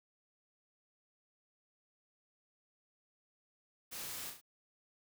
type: noise with echo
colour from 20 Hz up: white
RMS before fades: -45 dBFS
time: 3.91-4.31 s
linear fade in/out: 20 ms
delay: 35 ms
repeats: 3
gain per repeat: -5 dB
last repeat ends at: 4.415 s
effects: none